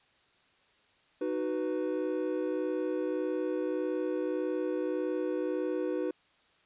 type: chord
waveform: triangle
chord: B major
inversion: first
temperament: just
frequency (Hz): 308.7 / 370.4 / 493.9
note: D#4 / F#4 / B4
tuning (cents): -14 / +2 / 0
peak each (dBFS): -32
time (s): 1.21-6.11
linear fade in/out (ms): 5
effects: white hiss -66 dBFS RMS until 6.65 s + resampled to 8000 Hz